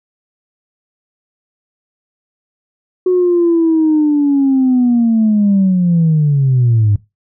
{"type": "linear sweep", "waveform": "sine", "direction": "down", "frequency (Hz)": [368.6, 100], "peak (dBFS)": -7, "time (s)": [3.06, 6.96], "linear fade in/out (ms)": 5, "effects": ["noise-tail reverb RT60 0.2 s tail -19 dB re dry", "tanh soft clip ceiling -5 dBFS"]}